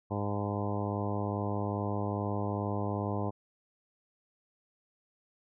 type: harmonic tone with a mistuned harmonic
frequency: 102.4 Hz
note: G#2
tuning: 24 cents flat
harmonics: 1 / 2 / 3 / 4 / 5 / 6 / 7 / 8 / 9 / 10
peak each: -34 / -37 / -39 / -40 / -41 / -42 / -42 / -43 / -44 / -44 dBFS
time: 0.1-3.31 s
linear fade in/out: 20 ms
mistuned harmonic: 8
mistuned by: +36 cents
effects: none